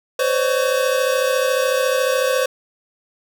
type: tone cluster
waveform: square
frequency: 512 / 546 / 604 / 1124 Hz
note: C5 / C#5 / D5 / C#6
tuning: -38 / -26 / +48 / +24 cents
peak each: -19 / -23 / -27 / -27 dBFS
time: 0.19-2.46 s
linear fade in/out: 5 ms
effects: none